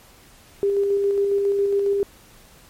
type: tone with tremolo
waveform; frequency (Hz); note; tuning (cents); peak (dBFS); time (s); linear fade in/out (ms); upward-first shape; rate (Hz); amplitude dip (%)
sine; 400; G4; +35; -16; 0.63-2.03; 0; square; 7.3; 25
effects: pink hiss -50 dBFS RMS until 2.69 s + MP3 64 kbps